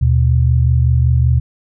sine tone pair together, 77.11 / 122.4 Hz, D#2 / B2, -15 / -15 cents, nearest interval minor sixth, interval 800 cents, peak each -12 dBFS, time 0.01-1.4 s, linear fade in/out 10 ms, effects none

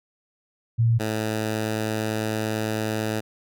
sine / 10% pulse tone pair in turn, 115.4 / 108.92 Hz, A#2 / A2, -17 / -17 cents, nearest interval minor second, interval 100 cents, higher first, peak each -16 dBFS, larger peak neither, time 0.78-0.99 / 0.99-3.21 s, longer second, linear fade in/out 20 ms, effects none

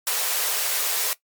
white high-pass noise, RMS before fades -24 dBFS, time 0.07-1.13 s, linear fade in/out 0 ms, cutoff 400 Hz, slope 96 dB/octave, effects noise-tail reverb RT60 0.1 s tail -17 dB re dry + MP3 96 kbps

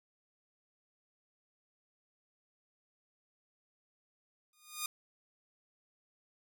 5% pulse tone with exponential growth, 1224 Hz, D#6, 29 cents flat, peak -21 dBFS, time 4.53-4.86 s, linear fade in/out 2 ms, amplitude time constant 70 ms, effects none

